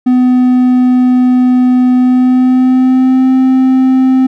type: tone with pitch glide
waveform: triangle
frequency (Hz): 251.3 to 260.3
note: B3 to C4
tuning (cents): +30 to -9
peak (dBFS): -3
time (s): 0.06-4.27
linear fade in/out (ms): 10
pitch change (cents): +61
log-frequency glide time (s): 1.95-3.32
effects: none